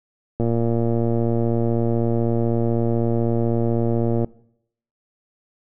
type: click train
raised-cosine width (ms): 2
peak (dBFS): -9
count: 447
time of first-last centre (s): 0.4-4.245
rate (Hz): 116
effects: noise-tail reverb RT60 0.7 s tail -21 dB re dry